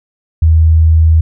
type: tone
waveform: sine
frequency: 80.3 Hz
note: E2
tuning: 45 cents flat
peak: -4 dBFS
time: 0.42-1.21 s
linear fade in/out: 5 ms
effects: none